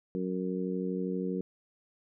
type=harmonic tone; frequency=92.5 Hz; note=F#2; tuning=in tune; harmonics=2 / 3 / 4 / 5; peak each=-33 / -37 / -37 / -37 dBFS; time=0.15-1.41 s; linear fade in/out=0 ms; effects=none